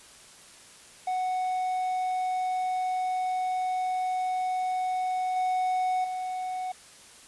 triangle tone with level steps, 740 Hz, F#5, in tune, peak -24 / -22 / -28 dBFS, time 1.07-6.72 s, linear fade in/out 5 ms, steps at 5.36 / 6.04 s, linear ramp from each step 5 ms, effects white hiss -51 dBFS RMS until 7.27 s + resampled to 24000 Hz

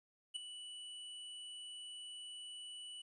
square tone with ADSR envelope, 2960 Hz, F#7, in tune, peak -37 dBFS, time 0.34-3.02 s, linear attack 21 ms, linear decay 8 ms, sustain -11 dB, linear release 8 ms, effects resampled to 24000 Hz + 13-bit

